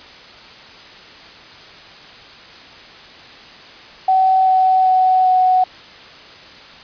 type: tone with pitch steps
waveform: sine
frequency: 757 / 751.8 / 746.6 / 741.4 Hz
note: F#5 / F#5 / F#5 / F#5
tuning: +39 / +27 / +15 / +3 cents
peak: -10 dBFS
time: 4.08-5.64 s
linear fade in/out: 5 ms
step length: 390 ms
effects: white hiss -39 dBFS RMS until 6.83 s + resampled to 11025 Hz